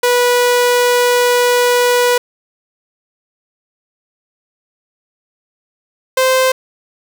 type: tone pair in turn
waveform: sawtooth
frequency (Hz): 489.2 / 519.4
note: B4 / C5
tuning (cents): -16 / -13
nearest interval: minor second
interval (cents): 103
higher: second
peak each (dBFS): -6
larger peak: neither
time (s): 0.03-2.18 / 6.17-6.52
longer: first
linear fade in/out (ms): 5
effects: none